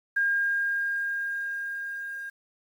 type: tone with level ramp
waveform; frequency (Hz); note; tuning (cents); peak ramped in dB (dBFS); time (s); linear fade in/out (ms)
sine; 1614; G#6; -50; -21 to -34; 0.16-2.3; 10
effects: 9-bit